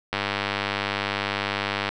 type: click train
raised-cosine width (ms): 0.3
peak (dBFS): -8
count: 177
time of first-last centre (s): 0.13-1.89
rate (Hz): 100
effects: none